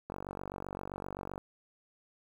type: click train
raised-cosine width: 1 ms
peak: -25 dBFS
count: 62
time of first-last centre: 0.1-1.379 s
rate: 47.7 Hz
effects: 9-bit